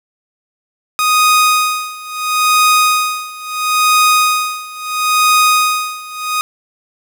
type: tone with tremolo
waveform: sawtooth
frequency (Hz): 1244.5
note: D#6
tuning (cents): 0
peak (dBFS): -4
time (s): 0.99-6.41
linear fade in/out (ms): 0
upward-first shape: sine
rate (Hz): 0.74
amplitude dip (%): 90
effects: 7-bit